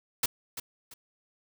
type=noise with echo; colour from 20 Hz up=white; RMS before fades=-26 dBFS; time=0.23-0.26 s; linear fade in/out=5 ms; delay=340 ms; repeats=2; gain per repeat=-11 dB; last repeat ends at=0.94 s; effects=none